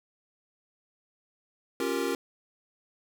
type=chord; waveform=square; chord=G half-diminished seventh; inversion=second; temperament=equal with one note detuned; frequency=274.3 / 349.2 / 392 / 466.2 Hz; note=Db4 / F4 / G4 / Bb4; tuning=-18 / 0 / 0 / 0 cents; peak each=-34 / -34 / -34 / -33 dBFS; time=1.8-2.15 s; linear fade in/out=2 ms; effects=none

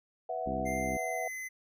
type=chord; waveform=sine; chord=B suspended fourth; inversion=none; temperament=just; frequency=493.9 / 658.5 / 740.8 Hz; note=B4 / E5 / F#5; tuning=0 / -2 / +2 cents; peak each=-40 / -36 / -36 dBFS; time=0.29-1.28 s; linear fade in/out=5 ms
type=harmonic tone; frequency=65.1 Hz; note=C2; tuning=8 cents flat; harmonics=1 / 2 / 3 / 4 / 5 / 6; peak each=-41 / -44 / -39 / -39 / -43 / -44 dBFS; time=0.46-0.97 s; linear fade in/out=5 ms
type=tone with pitch glide; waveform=square; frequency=2093 to 2039 Hz; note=C7 to C7; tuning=0 to -45 cents; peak=-38 dBFS; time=0.65-1.49 s; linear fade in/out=20 ms; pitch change=-45 cents; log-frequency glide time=0.76-1.27 s
effects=none

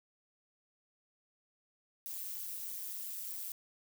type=noise with amplitude modulation; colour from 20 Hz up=violet; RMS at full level=-38 dBFS; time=2.06-3.52 s; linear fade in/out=0 ms; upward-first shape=sine; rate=191 Hz; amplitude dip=95%; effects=none

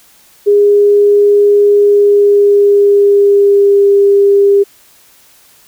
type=tone with pitch glide; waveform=sine; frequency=409.3 to 400.6 Hz; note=G#4 to G4; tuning=-25 to +38 cents; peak=-4 dBFS; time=0.46-4.64 s; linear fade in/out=20 ms; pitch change=-37 cents; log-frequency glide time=1.76-3.88 s; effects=white hiss -45 dBFS RMS until 5.67 s

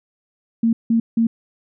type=tone bursts; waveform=sine; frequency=228.7 Hz; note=A#3; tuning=33 cents flat; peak=-13 dBFS; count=3; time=0.63-1.27 s; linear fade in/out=5 ms; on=100 ms; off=170 ms; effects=none

